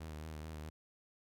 sawtooth tone with vibrato, 77.78 Hz, D#2, in tune, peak -40 dBFS, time 0-0.7 s, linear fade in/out 10 ms, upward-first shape sine, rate 4.6 Hz, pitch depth 44 cents each way, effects none

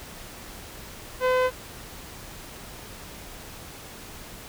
sawtooth tone with low-pass filter, 509 Hz, C5, 48 cents flat, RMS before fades -22 dBFS, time 1.2-1.51 s, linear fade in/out 50 ms, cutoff 2400 Hz, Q 0.62, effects pink hiss -42 dBFS RMS until 4.48 s

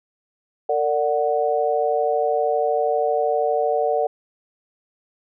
sine chord, Bb augmented, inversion none, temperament equal with one note detuned, 454.7 / 587.3 / 740 Hz, Bb4 / D5 / F#5, -43 / 0 / 0 cents, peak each -22 dBFS, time 0.69-4.07 s, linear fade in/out 5 ms, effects none

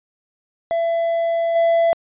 triangle tone with level steps, 670 Hz, E5, 28 cents sharp, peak -15 / -11 dBFS, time 0.71-1.93 s, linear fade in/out 0 ms, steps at 1.55 s, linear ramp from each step 10 ms, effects resampled to 8000 Hz

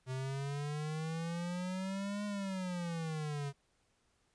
square exponential two-way sweep, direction up then down, 128.2 to 207.7 to 138.8 Hz, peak -37 dBFS, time 0.06-3.53 s, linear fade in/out 50 ms, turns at 2.25 s, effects pink hiss -75 dBFS RMS until 4.34 s + resampled to 22050 Hz

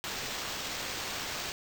white noise with sample-and-hold, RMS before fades -37 dBFS, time 0.04-1.52 s, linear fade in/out 0 ms, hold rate 11025 Hz, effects none

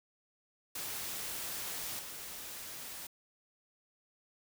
white noise with level steps, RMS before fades -40 / -45 dBFS, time 0.75-3.07 s, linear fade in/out 5 ms, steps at 1.99 s, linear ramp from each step 2 ms, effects none

